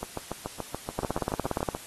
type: two click trains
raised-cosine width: 1 ms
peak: -18 / -14 dBFS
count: 13 / 13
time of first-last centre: 0.03-1.749 / 0.99-1.688 s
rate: 6.98 / 17.2 Hz
effects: white hiss -45 dBFS RMS until 1.86 s + AAC 32 kbps